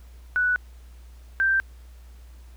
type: tone pair in turn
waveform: sine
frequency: 1480 / 1568 Hz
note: F#6 / G6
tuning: 0 / 0 cents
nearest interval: minor second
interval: 100 cents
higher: second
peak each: -19 / -18 dBFS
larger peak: second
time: 0.36-0.56 / 1.4-1.6 s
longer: neither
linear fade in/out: 0 ms
effects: added 60 Hz sine -43 dBFS peak until 2.56 s + pink hiss -59 dBFS RMS until 2.56 s

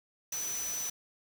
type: tone in noise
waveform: sine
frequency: 5980 Hz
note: F#8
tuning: 17 cents sharp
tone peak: -34 dBFS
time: 0.32-0.9 s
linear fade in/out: 5 ms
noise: white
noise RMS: -41 dBFS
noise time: 0.32-0.9 s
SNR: +4 dB
effects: none

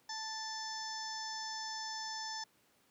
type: harmonic tone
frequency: 880 Hz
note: A5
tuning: in tune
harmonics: 1 / 2 / 4 / 5 / 6 / 7 / 8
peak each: -44 / -47 / -53 / -54 / -43 / -49 / -55 dBFS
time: 0.09-2.44 s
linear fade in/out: 5 ms
effects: pink hiss -70 dBFS RMS until 2.9 s + high-pass 150 Hz 12 dB/octave

